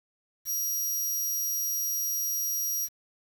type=tone; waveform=15% pulse; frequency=5730 Hz; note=F8; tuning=44 cents sharp; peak=-22 dBFS; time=0.45-2.89 s; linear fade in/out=50 ms; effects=8-bit